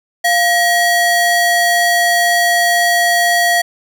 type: ring-modulated tone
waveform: square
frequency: 1300 Hz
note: E6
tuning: 24 cents flat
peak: -8 dBFS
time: 0.24-3.62 s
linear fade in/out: 10 ms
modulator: 602 Hz
effects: none